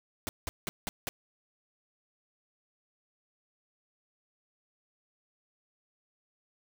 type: noise bursts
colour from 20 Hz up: pink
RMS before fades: -35 dBFS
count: 5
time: 0.27-1.09 s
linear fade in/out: 0 ms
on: 20 ms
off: 180 ms
effects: none